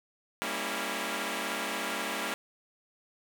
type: chord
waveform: 5% pulse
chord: G diminished seventh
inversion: none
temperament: equal with one note detuned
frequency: 199.42 / 233.1 / 277.2 / 329.6 Hz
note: G3 / Bb3 / Db4 / Fb4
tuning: +30 / 0 / 0 / 0 cents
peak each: -26 dBFS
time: 0.42-2.34 s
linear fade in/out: 0 ms
effects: none